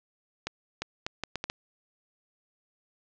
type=accelerating click train; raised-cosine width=0.2 ms; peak=-14 dBFS; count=7; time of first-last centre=0.47-1.499 s; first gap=350 ms; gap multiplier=0.7; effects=low-pass 6000 Hz 12 dB/octave